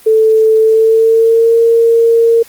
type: tone with pitch glide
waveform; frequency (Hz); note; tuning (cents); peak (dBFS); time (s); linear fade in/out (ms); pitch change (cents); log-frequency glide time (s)
sine; 440 to 460.5; A4 to A#4; 0 to -21; -5; 0.06-2.43; 10; +79; 0.59-1.58
effects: white hiss -40 dBFS RMS until 2.48 s + Opus 24 kbps